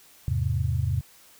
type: chord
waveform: sine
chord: E augmented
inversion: none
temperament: equal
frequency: 82.41 / 103.83 / 130.81 Hz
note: E2 / G#2 / B#2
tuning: 0 / 0 / 0 cents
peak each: -27 dBFS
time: 0.28-1.01 s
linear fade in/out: 0 ms
effects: white hiss -54 dBFS RMS until 1.39 s